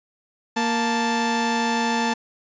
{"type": "tone pair together", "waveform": "sawtooth", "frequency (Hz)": [233.1, 880], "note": ["A#3", "A5"], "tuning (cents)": [0, 0], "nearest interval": "octave + major seventh", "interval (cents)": 2300, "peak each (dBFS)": -19, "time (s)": [0.56, 2.14], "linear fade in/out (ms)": 10, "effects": ["resampled to 16000 Hz"]}